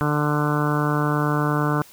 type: harmonic tone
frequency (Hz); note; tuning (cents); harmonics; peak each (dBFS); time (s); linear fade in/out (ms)
148.5; D3; +20; 1 / 2 / 3 / 4 / 5 / 6 / 7 / 8 / 9 / 10; -22 / -25 / -29 / -32 / -33 / -33 / -29 / -30 / -31 / -31; 0.01-1.82; 0
effects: white hiss -48 dBFS RMS until 1.92 s